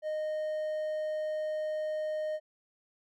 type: tone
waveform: triangle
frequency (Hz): 617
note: D#5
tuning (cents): -15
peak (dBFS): -29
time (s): 0.02-2.4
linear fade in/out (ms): 50
effects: none